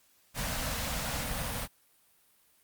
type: band-stop noise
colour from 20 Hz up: pink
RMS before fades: -34 dBFS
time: 0.34-1.68 s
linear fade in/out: 50 ms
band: 290 to 460 Hz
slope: 96 dB/octave
effects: white hiss -66 dBFS RMS until 2.63 s + Opus 48 kbps